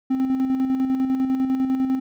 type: tone with tremolo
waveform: triangle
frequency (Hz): 262.6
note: C4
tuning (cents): +6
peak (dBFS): -15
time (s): 0.1-2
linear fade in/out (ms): 10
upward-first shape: square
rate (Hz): 10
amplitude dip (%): 45
effects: none